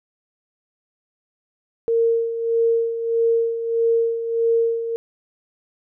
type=tone with tremolo; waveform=sine; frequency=460 Hz; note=A#4; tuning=23 cents flat; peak=-14 dBFS; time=1.88-4.96 s; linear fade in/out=0 ms; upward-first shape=sine; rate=1.6 Hz; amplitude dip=65%; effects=none